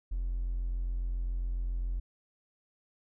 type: tone with hard clipping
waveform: triangle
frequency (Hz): 43.65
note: F1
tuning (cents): 0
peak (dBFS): -30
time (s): 0.11-2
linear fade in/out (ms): 10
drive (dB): 3
effects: none